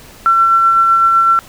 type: tone with tremolo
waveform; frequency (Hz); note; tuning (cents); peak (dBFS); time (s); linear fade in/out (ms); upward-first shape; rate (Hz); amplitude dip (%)
sine; 1350; E6; +41; -6; 0.26-1.39; 0; sine; 7.9; 25
effects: pink hiss -39 dBFS RMS until 1.48 s